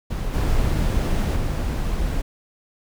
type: noise with level steps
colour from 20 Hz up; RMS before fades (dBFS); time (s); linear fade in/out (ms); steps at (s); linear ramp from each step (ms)
brown; -25 / -20 / -23; 0.1-2.22; 10; 0.33 / 1.35; 20
effects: none